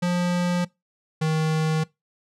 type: tone pair in turn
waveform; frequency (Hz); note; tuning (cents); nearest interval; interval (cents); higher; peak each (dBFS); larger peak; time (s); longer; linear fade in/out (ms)
square; 176.8 / 157.51; F3 / D#3; +22 / +22; major second; 200; first; -21; neither; 0.02-0.65 / 1.21-1.84; neither; 10
effects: noise-tail reverb RT60 0.2 s tail -22 dB re dry + low-pass 8000 Hz 12 dB/octave

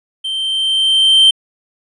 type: tone with level ramp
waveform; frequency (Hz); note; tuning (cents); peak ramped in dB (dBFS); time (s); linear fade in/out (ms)
triangle; 3126; G7; -6; -17 to -3; 0.24-1.31; 10
effects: resampled to 24000 Hz

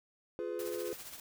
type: chord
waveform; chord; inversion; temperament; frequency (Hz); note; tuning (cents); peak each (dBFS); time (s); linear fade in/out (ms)
triangle; F diminished; none; just; 349.2 / 419.1 / 502.9; F4 / Ab4 / Cb5; 0 / +16 / +31; -38; 0.39-0.93; 0
type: noise with tremolo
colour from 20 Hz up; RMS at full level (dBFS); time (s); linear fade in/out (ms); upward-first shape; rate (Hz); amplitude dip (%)
white; -45; 0.59-1.2; 2; triangle; 15; 60
effects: none

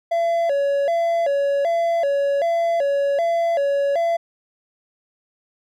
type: tone with vibrato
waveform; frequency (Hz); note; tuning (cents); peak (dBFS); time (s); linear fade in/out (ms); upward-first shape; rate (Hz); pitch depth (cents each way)
triangle; 616; D#5; -17; -15; 0.11-4.17; 10; square; 1.3; 160
effects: none

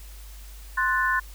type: chord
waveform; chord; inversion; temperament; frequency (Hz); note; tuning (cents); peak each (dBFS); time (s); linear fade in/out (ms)
sine; F# diminished; second; equal; 1046.5 / 1480 / 1760; C6 / F#6 / A6; 0 / 0 / 0; -25; 0.77-1.2; 10
effects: added 50 Hz sine -40 dBFS peak until 1.34 s + white hiss -50 dBFS RMS until 1.34 s

